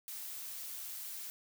blue noise, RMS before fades -44 dBFS, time 0.08-1.3 s, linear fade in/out 0 ms, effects none

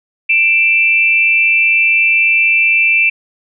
sine tone pair together, 2357 / 2652 Hz, D7 / E7, +6 / +10 cents, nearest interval major second, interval 204 cents, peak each -11 dBFS, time 0.29-3.1 s, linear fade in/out 10 ms, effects none

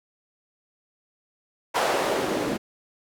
white noise with band-pass filter sweep, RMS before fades -25 dBFS, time 1.74-2.58 s, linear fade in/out 20 ms, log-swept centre 770 to 260 Hz, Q 1.6, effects none

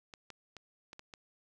clicks, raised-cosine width 0.2 ms, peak -30 dBFS, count 6, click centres 0.138 / 0.303 / 0.567 / 0.931 / 0.994 / 1.138 s, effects none

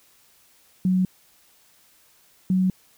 sine tone pair in turn, 185 / 186.07 Hz, F#3 / F#3, 0 / +10 cents, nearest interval unison, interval 10 cents, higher second, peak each -17 / -17 dBFS, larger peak neither, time 0.85-1.05 / 2.5-2.7 s, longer neither, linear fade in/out 2 ms, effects white hiss -58 dBFS RMS until 2.97 s

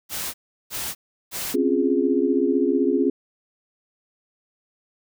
white noise bursts, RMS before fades -29 dBFS, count 3, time 0.09-1.56 s, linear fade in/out 50 ms, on 250 ms, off 360 ms
sine chord, Db major seventh, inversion third, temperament equal, 261.6 / 277.2 / 349.2 / 415.3 Hz, C4 / Db4 / F4 / Ab4, 0 / 0 / 0 / 0 cents, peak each -23 dBFS, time 1.54-3.1 s, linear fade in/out 5 ms
effects none

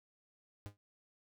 45% pulse tone with exponential decay, 102.1 Hz, G#2, 29 cents flat, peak -39 dBFS, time 0.66-0.77 s, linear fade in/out 0 ms, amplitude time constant 22 ms, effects none

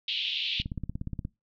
white band-pass noise, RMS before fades -31 dBFS, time 0.08-0.62 s, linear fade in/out 2 ms, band 2700 to 3700 Hz, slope 48 dB/octave
click train, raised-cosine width 5 ms, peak -21 dBFS, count 12, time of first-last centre 0.6-1.251 s, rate 16.9 Hz
effects noise-tail reverb RT60 0.2 s tail -22 dB re dry

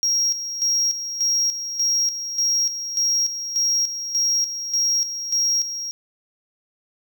triangle tone with tremolo, 5610 Hz, F8, 7 cents sharp, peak -16 dBFS, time 0.03-5.91 s, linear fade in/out 0 ms, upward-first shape square, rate 1.7 Hz, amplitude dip 65%, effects none

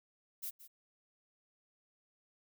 violet noise with echo, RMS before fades -41 dBFS, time 0.42-0.51 s, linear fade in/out 20 ms, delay 170 ms, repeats 1, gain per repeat -14 dB, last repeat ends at 0.68 s, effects none

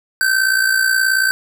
square tone with amplitude modulation, 1545 Hz, G6, 26 cents flat, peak -11 dBFS, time 0.21-1.31 s, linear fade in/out 0 ms, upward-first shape sine, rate 58.6 Hz, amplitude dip 60%, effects none

